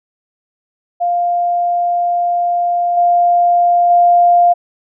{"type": "tone with level steps", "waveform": "sine", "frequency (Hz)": 700, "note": "F5", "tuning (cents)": 4, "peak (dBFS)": [-12, -8, -6], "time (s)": [1, 4.54], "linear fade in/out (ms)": 20, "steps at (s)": [2.97, 3.9], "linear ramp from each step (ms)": 5, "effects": []}